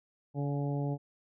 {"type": "harmonic tone with a mistuned harmonic", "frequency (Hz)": 142.7, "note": "D3", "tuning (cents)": -49, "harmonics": [1, 2, 3, 4, 5, 6], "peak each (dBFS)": [-31, -37, -41, -43, -45, -47], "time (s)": [0.34, 0.98], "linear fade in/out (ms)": 50, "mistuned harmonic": 6, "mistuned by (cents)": -30, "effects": []}